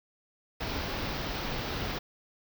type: band-stop noise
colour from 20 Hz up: pink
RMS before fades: -34 dBFS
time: 0.6-1.99 s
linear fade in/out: 10 ms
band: 5500 to 16000 Hz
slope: 48 dB/octave
effects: none